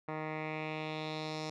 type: tone with low-pass filter sweep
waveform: 10% pulse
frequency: 155.56 Hz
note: D#3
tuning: in tune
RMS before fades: -39 dBFS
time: 0.08-1.5 s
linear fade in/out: 5 ms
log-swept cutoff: 1600 to 5400 Hz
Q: 2.6
effects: none